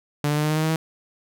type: tone with pitch steps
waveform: sawtooth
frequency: 146.83 / 148.71 / 150.61 / 152.54 / 154.49 / 156.46 / 158.46 / 160.49 Hz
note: D3 / D3 / D3 / D#3 / D#3 / D#3 / D#3 / E3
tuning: 0 / +22 / +44 / -34 / -12 / +10 / +32 / -46 cents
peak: -16 dBFS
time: 0.24-0.76 s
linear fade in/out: 2 ms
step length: 65 ms
effects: none